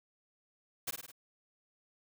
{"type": "noise with echo", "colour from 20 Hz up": "white", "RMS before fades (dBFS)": -36, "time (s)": [0.87, 0.91], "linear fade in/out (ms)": 10, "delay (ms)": 52, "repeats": 4, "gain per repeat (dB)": -4, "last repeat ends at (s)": 1.118, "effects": []}